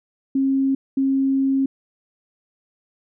sine tone bursts at uneven times, 270 Hz, C#4, 45 cents flat, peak -16 dBFS, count 2, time 0.35-0.75 / 0.97-1.66 s, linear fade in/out 5 ms, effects none

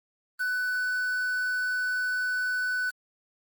triangle tone with quantisation, 1496 Hz, F#6, 19 cents sharp, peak -24 dBFS, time 0.39-2.91 s, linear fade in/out 20 ms, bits 7, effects Opus 32 kbps

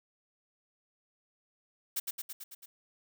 blue noise with echo, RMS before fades -32 dBFS, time 1.96-2 s, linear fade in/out 10 ms, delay 110 ms, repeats 6, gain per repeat -3 dB, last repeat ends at 2.66 s, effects none

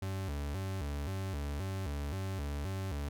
40% pulse tone with vibrato, 83.1 Hz, E2, 15 cents sharp, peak -34 dBFS, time 0.02-3.09 s, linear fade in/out 5 ms, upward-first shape square, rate 1.9 Hz, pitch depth 250 cents each way, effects none

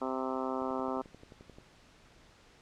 harmonic tone, 130.8 Hz, C3, in tune, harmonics 2 / 3 / 4 / 5 / 6 / 7 / 8 / 9 / 10, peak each -37 / -39 / -40 / -41 / -42 / -42 / -43 / -44 / -44 dBFS, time 0.01-1.02 s, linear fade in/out 10 ms
click train, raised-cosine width 2 ms, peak -37 dBFS, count 12, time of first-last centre 0.62-1.585 s, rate 11.4 Hz
effects pink hiss -60 dBFS RMS until 2.61 s + low-pass 6000 Hz 12 dB/octave

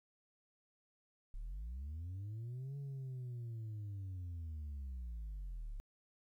sine linear two-way sweep, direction up then down, 31.95 to 141.8 to 33.19 Hz, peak -39 dBFS, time 1.34-5.8 s, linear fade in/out 0 ms, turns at 2.77 s, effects tanh soft clip ceiling -41 dBFS + 13-bit

